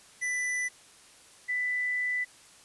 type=tone pair in turn; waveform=square / sine; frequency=1989 / 1989 Hz; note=B6 / B6; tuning=+12 / +12 cents; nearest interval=unison; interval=0 cents; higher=neither; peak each=-29 / -27 dBFS; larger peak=second; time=0.21-0.69 / 1.48-2.25 s; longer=second; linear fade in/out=20 ms; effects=white hiss -55 dBFS RMS until 2.64 s + resampled to 24000 Hz